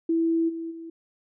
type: tone with level steps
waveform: sine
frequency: 329.6 Hz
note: E4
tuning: in tune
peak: -20 / -30 / -36 dBFS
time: 0.09-0.9 s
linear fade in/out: 5 ms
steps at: 0.48 / 0.7 s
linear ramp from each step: 20 ms
effects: none